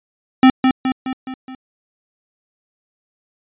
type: tone with echo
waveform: square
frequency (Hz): 260.1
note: C4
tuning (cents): -10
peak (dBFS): -6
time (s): 0.43-0.5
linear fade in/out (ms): 2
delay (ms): 210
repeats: 5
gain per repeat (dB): -5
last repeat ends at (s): 1.55
effects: resampled to 8000 Hz